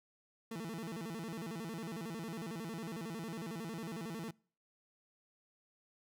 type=tone with vibrato; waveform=30% pulse; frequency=193.2 Hz; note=G3; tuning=25 cents flat; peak=-38 dBFS; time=0.51-4.31 s; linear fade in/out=5 ms; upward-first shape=square; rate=11 Hz; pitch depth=270 cents each way; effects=noise-tail reverb RT60 0.5 s tail -26 dB re dry